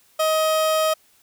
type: tone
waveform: 30% pulse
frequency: 630 Hz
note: D#5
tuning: 21 cents sharp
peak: -15 dBFS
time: 0.19-0.94 s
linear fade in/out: 10 ms
effects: white hiss -58 dBFS RMS until 1.22 s